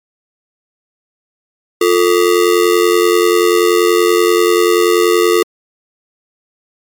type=ring-modulated tone; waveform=square; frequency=397.9 Hz; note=G4; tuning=26 cents sharp; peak=-6 dBFS; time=1.81-5.43 s; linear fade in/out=5 ms; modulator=45.2 Hz; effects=MP3 96 kbps